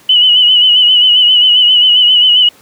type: tone with vibrato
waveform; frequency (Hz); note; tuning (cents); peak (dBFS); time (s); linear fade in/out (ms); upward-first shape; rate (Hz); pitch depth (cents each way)
sine; 2967; F#7; +4; -4; 0.09-2.49; 5; sine; 7.5; 51
effects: pink hiss -43 dBFS RMS until 2.61 s + high-pass 150 Hz 12 dB/octave